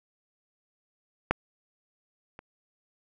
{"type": "clicks", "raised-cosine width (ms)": 0.5, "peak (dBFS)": [-7, -28], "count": 2, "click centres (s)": [1.31, 2.391], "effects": []}